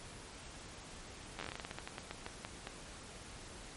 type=slowing click train; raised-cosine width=0.3 ms; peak=-25 dBFS; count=19; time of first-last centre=1.39-2.671 s; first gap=10 ms; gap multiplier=1.2; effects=pink hiss -51 dBFS RMS until 3.76 s + MP3 48 kbps